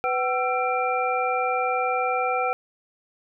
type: tone cluster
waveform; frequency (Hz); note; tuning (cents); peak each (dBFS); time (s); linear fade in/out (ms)
sine; 499.9 / 760 / 1340 / 2369; B4 / F#5 / E6 / D7; +21 / +46 / +28 / +14; -27 / -25 / -27 / -30; 0.04-2.53; 0
effects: none